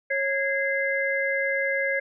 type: tone cluster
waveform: sine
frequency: 548 / 1649 / 2069 Hz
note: C#5 / G#6 / C7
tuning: -20 / -13 / -20 cents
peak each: -27 dBFS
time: 0.1-2 s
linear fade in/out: 10 ms
effects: none